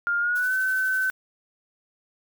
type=tone with pitch glide; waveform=sine; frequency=1406 to 1524.4 Hz; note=F6 to G6; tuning=+11 to -49 cents; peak=-21 dBFS; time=0.07-1.1 s; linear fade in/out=0 ms; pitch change=+140 cents; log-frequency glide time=0.19-0.54 s
type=noise with tremolo; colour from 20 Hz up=blue; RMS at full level=-40 dBFS; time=0.35-1.11 s; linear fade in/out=10 ms; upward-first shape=sine; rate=12 Hz; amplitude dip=35%
effects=none